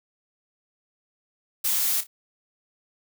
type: noise with echo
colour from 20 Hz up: blue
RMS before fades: -24 dBFS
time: 1.64-2.01 s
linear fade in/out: 10 ms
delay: 30 ms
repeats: 2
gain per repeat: -12 dB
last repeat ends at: 2.07 s
effects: none